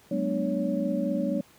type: tone cluster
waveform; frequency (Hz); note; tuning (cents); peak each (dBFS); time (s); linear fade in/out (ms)
sine; 188.4 / 212.3 / 247 / 296.8 / 562; F#3 / G#3 / B3 / D4 / C#5; +32 / +38 / 0 / +18 / +24; -31; 0.11-1.41; 5
effects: pink hiss -57 dBFS RMS until 1.58 s + high-pass 80 Hz 12 dB/octave